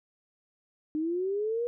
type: linear sweep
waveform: sine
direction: up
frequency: 301 to 484.8 Hz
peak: -27 dBFS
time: 0.95-1.67 s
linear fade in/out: 0 ms
effects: none